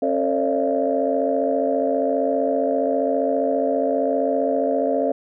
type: tone cluster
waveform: sine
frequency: 270.7 / 447.6 / 542 / 597 / 678 Hz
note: C#4 / A4 / C#5 / D5 / E5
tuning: -41 / +30 / -39 / +28 / +49 cents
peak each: -24 dBFS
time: 0.02-5.12 s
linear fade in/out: 5 ms
effects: tanh soft clip ceiling -7 dBFS